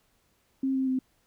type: tone with pitch steps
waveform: sine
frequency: 267 / 264 / 259.4 Hz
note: C4 / C4 / C4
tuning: +35 / +16 / -15 cents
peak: -24 dBFS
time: 0.63-0.99 s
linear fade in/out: 5 ms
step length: 120 ms
effects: pink hiss -69 dBFS RMS until 1.26 s